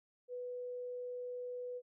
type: tone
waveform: sine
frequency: 494.2 Hz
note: B4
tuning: 1 cent sharp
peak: -40 dBFS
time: 0.28-1.82 s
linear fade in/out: 50 ms
effects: none